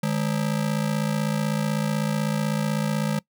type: ring-modulated tone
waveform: square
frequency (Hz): 180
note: F#3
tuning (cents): -47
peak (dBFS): -20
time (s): 0.03-3.19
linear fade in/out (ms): 0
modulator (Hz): 28
effects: noise-tail reverb RT60 0.1 s tail -22 dB re dry